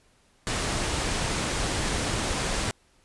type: low-pass noise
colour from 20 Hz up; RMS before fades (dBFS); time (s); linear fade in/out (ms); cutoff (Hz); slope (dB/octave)
pink; -28; 0.47-2.71; 0; 10000; 48
effects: pink hiss -63 dBFS RMS until 3.04 s + resampled to 24000 Hz